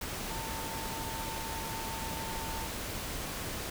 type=tone in noise; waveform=sine; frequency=898 Hz; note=A5; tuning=35 cents sharp; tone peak=-41 dBFS; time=0.3-2.67 s; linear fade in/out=5 ms; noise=pink; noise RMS=-38 dBFS; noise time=0.01-3.7 s; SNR=-6 dB; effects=none